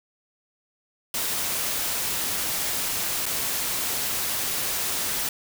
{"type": "noise with dropouts", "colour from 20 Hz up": "white", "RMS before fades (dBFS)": -27, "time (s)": [1.14, 5.29], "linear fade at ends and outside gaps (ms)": 2, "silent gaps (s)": [3.257, 3.263], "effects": []}